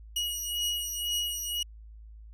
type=beating tone pair; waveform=sawtooth; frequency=2900 / 2902 Hz; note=F#7 / F#7; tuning=-35 / -34 cents; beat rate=2 Hz; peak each=-29 / -30 dBFS; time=0.16-1.63 s; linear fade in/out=5 ms; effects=added 54 Hz sine -45 dBFS peak until 2.33 s